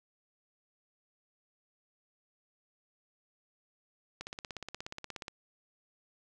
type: click train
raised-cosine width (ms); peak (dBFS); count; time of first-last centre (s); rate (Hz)
0.2; -23; 19; 4.21-5.281; 16.8
effects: none

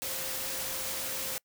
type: tone in noise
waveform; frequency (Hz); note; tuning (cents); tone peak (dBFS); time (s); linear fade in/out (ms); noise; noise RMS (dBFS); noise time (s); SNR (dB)
sine; 527; C5; +12; -46; 0.02-1.38; 0; white; -35; 0.02-1.38; -14
effects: noise-tail reverb RT60 0.1 s tail -26 dB re dry

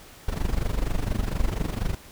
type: noise with amplitude modulation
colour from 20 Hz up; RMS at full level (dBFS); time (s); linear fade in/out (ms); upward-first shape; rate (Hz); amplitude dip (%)
brown; -22; 0.28-1.95; 5; sine; 24.2; 85
effects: pink hiss -48 dBFS RMS until 2.11 s

